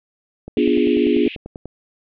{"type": "click train", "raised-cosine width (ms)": 2, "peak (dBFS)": -19, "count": 13, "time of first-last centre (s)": [0.48, 1.656], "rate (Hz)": 10.2}
{"type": "band-pass noise", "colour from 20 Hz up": "white", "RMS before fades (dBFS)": -35, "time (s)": [0.57, 1.36], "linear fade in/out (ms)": 5, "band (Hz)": [2200, 3100], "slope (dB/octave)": 48}
{"type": "chord", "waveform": "sine", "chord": "B diminished seventh", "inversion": "none", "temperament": "equal", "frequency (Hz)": [246.9, 293.7, 349.2, 415.3], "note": ["B3", "D4", "F4", "Ab4"], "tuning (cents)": [0, 0, 0, 0], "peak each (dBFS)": -19, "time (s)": [0.57, 1.28], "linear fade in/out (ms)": 2}
{"effects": []}